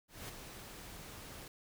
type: noise with ADSR envelope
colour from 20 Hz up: pink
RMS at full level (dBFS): -44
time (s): 0.08-1.48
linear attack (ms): 210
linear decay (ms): 9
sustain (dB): -6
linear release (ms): 3
effects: none